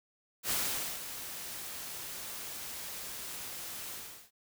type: noise with ADSR envelope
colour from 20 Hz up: white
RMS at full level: -31 dBFS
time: 0.43-4.31 s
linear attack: 74 ms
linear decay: 490 ms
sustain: -11 dB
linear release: 390 ms
effects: none